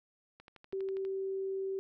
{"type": "click train", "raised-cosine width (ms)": 0.3, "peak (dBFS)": -37, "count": 9, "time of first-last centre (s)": [0.4, 1.05], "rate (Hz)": 12.3}
{"type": "tone", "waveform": "sine", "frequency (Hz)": 385.7, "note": "G4", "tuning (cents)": -28, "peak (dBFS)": -33, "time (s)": [0.73, 1.79], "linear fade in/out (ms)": 0}
{"effects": []}